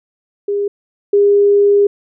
sine tone pair in turn, 405.6 / 405.6 Hz, G#4 / G#4, -41 / -41 cents, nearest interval unison, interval 0 cents, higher neither, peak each -14 / -7 dBFS, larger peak second, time 0.48-0.68 / 1.13-1.87 s, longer second, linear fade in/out 5 ms, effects none

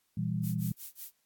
sine chord, E diminished, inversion second, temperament just, 118.67 / 164.81 / 197.78 Hz, Bb2 / E3 / G3, +31 / 0 / +16 cents, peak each -34 / -33 / -35 dBFS, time 0.17-0.72 s, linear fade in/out 5 ms
violet noise with tremolo, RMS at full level -41 dBFS, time 0.43-1.12 s, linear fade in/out 10 ms, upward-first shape sine, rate 5.4 Hz, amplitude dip 100%
effects white hiss -75 dBFS RMS until 1.25 s + AAC 64 kbps

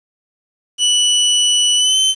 sawtooth tone with pitch glide, 2960 to 3077 Hz, F#7 to G7, 0 to -33 cents, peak -8 dBFS, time 0.78-2.15 s, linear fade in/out 50 ms, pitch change +67 cents, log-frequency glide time 1.76-1.98 s, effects resampled to 22050 Hz + 7-bit

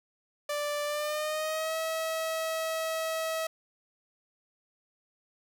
sawtooth tone with pitch glide, 587.3 to 644.2 Hz, D5 to E5, 0 to -40 cents, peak -26 dBFS, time 0.49-3.47 s, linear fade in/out 5 ms, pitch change +160 cents, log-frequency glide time 0.85-1.76 s, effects 10-bit

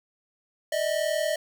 square tone pair together, 600 / 640.5 Hz, D5 / E5, +37 / -50 cents, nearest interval minor second, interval 113 cents, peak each -28 dBFS, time 0.72-1.36 s, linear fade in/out 5 ms, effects 8-bit

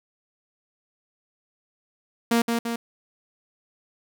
sawtooth tone with echo, 233.1 Hz, A#3, in tune, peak -14 dBFS, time 2.31-2.42 s, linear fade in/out 5 ms, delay 170 ms, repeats 2, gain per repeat -4 dB, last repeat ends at 2.76 s, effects none

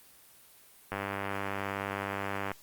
click train, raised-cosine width 0.5 ms, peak -18 dBFS, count 159, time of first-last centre 0.92-2.516 s, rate 99 Hz, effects white hiss -57 dBFS RMS until 2.62 s + Opus 32 kbps

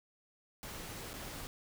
pink noise with dropouts, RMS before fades -45 dBFS, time 0.63-1.47 s, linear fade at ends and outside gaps 0 ms, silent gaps 1.132-1.139 s, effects none

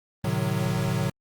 square chord, A diminished seventh, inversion none, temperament equal with one note detuned, 110 / 130.81 / 152.45 / 185 Hz, A2 / C3 / Eb3 / Gb3, 0 / 0 / -35 / 0 cents, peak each -30 dBFS, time 0.24-1.1 s, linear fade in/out 5 ms, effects Opus 32 kbps

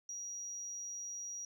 sine tone, 5750 Hz, F8, 50 cents sharp, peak -40 dBFS, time 0.09-1.45 s, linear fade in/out 2 ms, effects tanh soft clip ceiling -36 dBFS

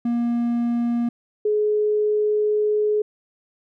triangle / sine tone pair in turn, 237 / 422.3 Hz, A#3 / G#4, +29 / +29 cents, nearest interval minor seventh, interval 1000 cents, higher second, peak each -17 dBFS, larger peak neither, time 0.05-1.09 / 1.45-3.02 s, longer second, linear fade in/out 5 ms, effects none

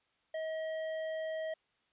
sine tone with tanh clipping, 636 Hz, D#5, 38 cents sharp, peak -37 dBFS, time 0.34-1.54 s, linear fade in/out 5 ms, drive 12 dB, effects white hiss -75 dBFS RMS until 1.92 s + resampled to 8000 Hz

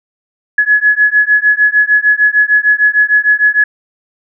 sine beating tone pair, 1691 / 1697.6 Hz, G#6 / G#6, +31 / +38 cents, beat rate 6.6 Hz, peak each -10 dBFS, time 0.58-3.64 s, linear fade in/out 5 ms, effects none

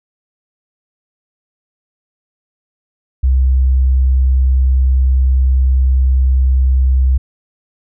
sine tone, 65 Hz, C2, 11 cents flat, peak -8 dBFS, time 3.23-7.18 s, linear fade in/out 10 ms, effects none

